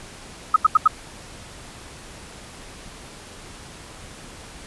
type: tone bursts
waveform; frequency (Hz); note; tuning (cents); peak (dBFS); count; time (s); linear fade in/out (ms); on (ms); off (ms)
sine; 1272; D#6; +38; -9; 4; 0.54-0.877; 5; 22; 83
effects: pink hiss -41 dBFS RMS until 4.66 s + resampled to 24000 Hz